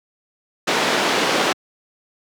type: band-pass noise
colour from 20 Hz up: pink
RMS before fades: -19 dBFS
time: 0.67-1.53 s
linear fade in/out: 10 ms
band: 290 to 4600 Hz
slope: 12 dB/octave
effects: high-pass 150 Hz 12 dB/octave